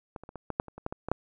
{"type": "clicks", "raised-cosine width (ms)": 1, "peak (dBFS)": [-24, -30, -29, -25, -18, -11, -29, -29, -17, -21, -20, -10], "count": 12, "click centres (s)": [0.162, 0.236, 0.291, 0.357, 0.503, 0.599, 0.683, 0.78, 0.864, 0.925, 1.086, 1.116], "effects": []}